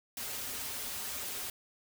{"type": "noise with comb filter", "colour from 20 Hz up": "white", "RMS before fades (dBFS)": -39, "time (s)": [0.17, 1.5], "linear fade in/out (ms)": 2, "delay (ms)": 6, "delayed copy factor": -0.9, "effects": []}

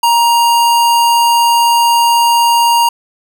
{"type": "tone", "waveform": "square", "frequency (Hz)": 939, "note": "A#5", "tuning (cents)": 12, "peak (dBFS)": -8, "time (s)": [0.03, 2.89], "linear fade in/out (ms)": 5, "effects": []}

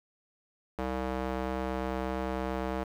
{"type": "tone with band-pass filter", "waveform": "square", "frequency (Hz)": 64.4, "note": "C2", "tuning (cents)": -27, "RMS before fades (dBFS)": -33, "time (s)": [0.78, 2.84], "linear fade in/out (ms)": 10, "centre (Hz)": 660, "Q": 0.76, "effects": ["9-bit"]}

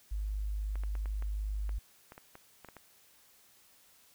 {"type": "tone", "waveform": "sine", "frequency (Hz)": 51.3, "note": "G#1", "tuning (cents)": -21, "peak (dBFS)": -32, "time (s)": [0.11, 1.79], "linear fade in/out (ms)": 10}
{"type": "clicks", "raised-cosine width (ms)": 0.5, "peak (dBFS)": -33, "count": 12, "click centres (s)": [0.756, 0.836, 0.953, 1.058, 1.224, 1.693, 2.121, 2.179, 2.354, 2.647, 2.687, 2.767]}
{"effects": ["white hiss -63 dBFS RMS until 4.14 s"]}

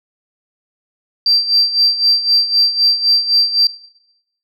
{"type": "tone with tremolo", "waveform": "sine", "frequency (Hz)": 4699, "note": "D8", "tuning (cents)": 0, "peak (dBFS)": -7, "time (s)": [1.26, 3.67], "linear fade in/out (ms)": 2, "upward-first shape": "sine", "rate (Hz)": 3.9, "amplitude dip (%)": 80, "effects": ["noise-tail reverb RT60 0.8 s tail -18 dB re dry", "tanh soft clip ceiling -3 dBFS"]}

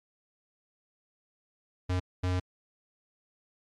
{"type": "tone bursts at uneven times", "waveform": "square", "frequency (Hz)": 91, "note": "F#2", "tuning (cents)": -28, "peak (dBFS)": -27, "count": 2, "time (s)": [[1.89, 2], [2.23, 2.4]], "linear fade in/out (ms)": 10, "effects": ["low-pass 6000 Hz 12 dB/octave", "MP3 96 kbps"]}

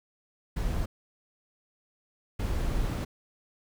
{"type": "noise bursts at uneven times", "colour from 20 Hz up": "brown", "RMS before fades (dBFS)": -29, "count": 2, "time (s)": [[0.56, 0.86], [2.39, 3.05]], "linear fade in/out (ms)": 10, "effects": []}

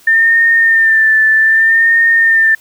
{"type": "tone with vibrato", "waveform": "sine", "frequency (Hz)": 1796, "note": "A6", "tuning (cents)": 35, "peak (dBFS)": -6, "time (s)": [0.07, 2.55], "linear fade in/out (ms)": 5, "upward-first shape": "sine", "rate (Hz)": 0.64, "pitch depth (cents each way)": 38, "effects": ["white hiss -45 dBFS RMS until 2.6 s"]}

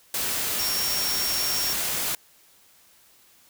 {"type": "tone in noise", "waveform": "sine", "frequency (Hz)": 5540, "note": "F8", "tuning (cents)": -15, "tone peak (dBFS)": -27, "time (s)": [0.59, 1.73], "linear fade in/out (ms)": 2, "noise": "white", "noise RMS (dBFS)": -27, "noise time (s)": [0.14, 2.15], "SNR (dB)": -3, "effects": ["white hiss -57 dBFS RMS until 3.49 s"]}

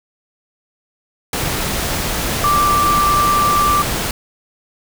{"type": "tone in noise", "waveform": "sine", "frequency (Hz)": 1174.7, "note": "D6", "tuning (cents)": 0, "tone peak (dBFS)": -12, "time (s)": [2.44, 3.82], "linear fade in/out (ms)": 2, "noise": "pink", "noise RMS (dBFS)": -20, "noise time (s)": [1.33, 4.11], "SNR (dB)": 5, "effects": []}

